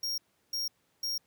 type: tone bursts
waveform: 45% pulse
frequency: 5580 Hz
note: F8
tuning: 2 cents flat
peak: -31 dBFS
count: 3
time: 0.03-1.18 s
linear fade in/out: 5 ms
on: 150 ms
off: 350 ms
effects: pink hiss -72 dBFS RMS until 1.26 s + high-pass 100 Hz 12 dB/octave